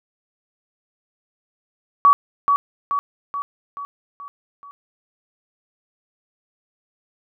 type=tone with echo; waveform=sine; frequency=1134 Hz; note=C#6; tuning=39 cents sharp; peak=-8 dBFS; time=2.05-2.13 s; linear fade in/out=0 ms; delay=430 ms; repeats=6; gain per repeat=-5 dB; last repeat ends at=4.71 s; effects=none

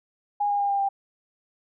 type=tone with pitch steps; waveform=sine; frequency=821 / 813.4 / 806 / 798.5 / 791.2 Hz; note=G#5 / G#5 / G5 / G5 / G5; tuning=-20 / -36 / +48 / +32 / +16 cents; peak=-21 dBFS; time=0.4-0.89 s; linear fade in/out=10 ms; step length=98 ms; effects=none

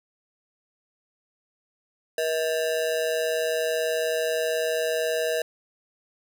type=ring-modulated tone; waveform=square; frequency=559 Hz; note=C#5; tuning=14 cents sharp; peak=-21 dBFS; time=2.18-5.42 s; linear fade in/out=2 ms; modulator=79.2 Hz; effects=none

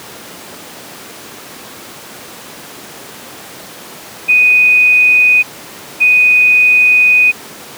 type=tone pair in turn; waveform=sine; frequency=2489 / 2489 Hz; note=D#7 / D#7; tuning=0 / 0 cents; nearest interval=unison; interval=0 cents; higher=neither; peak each=-5 dBFS; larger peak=neither; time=4.28-5.43 / 6-7.32 s; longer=second; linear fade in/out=20 ms; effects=pink hiss -31 dBFS RMS until 7.77 s + high-pass 200 Hz 12 dB/octave

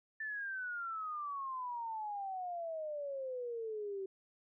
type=exponential sweep; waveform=sine; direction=down; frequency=1777 to 380 Hz; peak=-38 dBFS; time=0.2-4.06 s; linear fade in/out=5 ms; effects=none

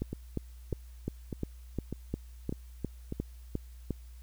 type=two click trains; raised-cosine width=3 ms; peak=-19 / -22 dBFS; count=12 / 6; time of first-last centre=0.02-3.907 / 0.13-3.124 s; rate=2.83 / 1.67 Hz; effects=added 60 Hz sine -46 dBFS peak until 4.22 s + white hiss -64 dBFS RMS until 4.22 s

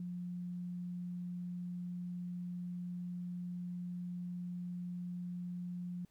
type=tone; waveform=sine; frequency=177.4 Hz; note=F3; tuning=27 cents sharp; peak=-39 dBFS; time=0-6.05 s; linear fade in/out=2 ms; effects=pink hiss -75 dBFS RMS until 6.1 s

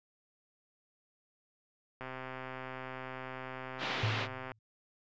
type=click train; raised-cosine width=0.5 ms; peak=-27 dBFS; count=327; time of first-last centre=2.01-4.518 s; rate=130 Hz
type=band-pass noise; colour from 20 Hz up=white; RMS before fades=-37 dBFS; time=3.78-4.28 s; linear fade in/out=50 ms; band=150 to 3400 Hz; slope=24 dB/octave
type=tone with exponential decay; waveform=sine; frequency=108.9 Hz; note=A2; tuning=17 cents flat; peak=-27 dBFS; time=4.03-4.59 s; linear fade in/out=5 ms; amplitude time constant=120 ms
effects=resampled to 16000 Hz

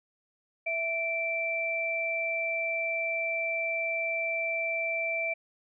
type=tone pair together; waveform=sine; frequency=658.9 / 2340 Hz; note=E5 / D7; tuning=-1 / -7 cents; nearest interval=octave + minor seventh; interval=2194 cents; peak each=-33 / -29 dBFS; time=0.66-5.34 s; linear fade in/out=10 ms; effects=none

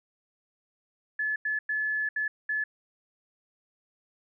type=tone bursts at uneven times; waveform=sine; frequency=1721 Hz; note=A6; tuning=39 cents flat; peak=-26 dBFS; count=5; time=1.19-1.36 / 1.45-1.59 / 1.69-2.09 / 2.16-2.28 / 2.49-2.64 s; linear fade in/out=5 ms; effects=none

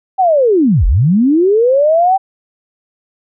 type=linear two-way sweep; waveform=sine; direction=down then up; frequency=784 to 36.06 to 784 Hz; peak=-7 dBFS; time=0.18-2.18 s; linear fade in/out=20 ms; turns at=0.86 s; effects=none

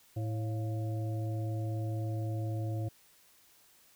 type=harmonic tone with a mistuned harmonic; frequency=109.5 Hz; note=A2; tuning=8 cents flat; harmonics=1 / 3 / 5 / 6; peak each=-32 / -42 / -46 / -48 dBFS; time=0.16-2.89 s; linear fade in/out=10 ms; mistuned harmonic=6; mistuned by=+110 cents; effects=white hiss -63 dBFS RMS until 3.95 s

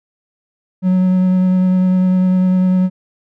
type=tone with vibrato; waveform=triangle; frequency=184.5 Hz; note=F#3; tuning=5 cents flat; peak=-8 dBFS; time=0.82-2.9 s; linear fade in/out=50 ms; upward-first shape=sine; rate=10 Hz; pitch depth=11 cents each way; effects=none

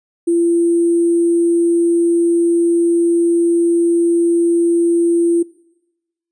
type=tone with sample-and-hold; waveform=sine; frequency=340 Hz; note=F4; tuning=46 cents flat; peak=-11 dBFS; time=0.27-5.43 s; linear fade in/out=10 ms; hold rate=8820 Hz; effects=noise-tail reverb RT60 1.0 s tail -22 dB re dry + resampled to 22050 Hz

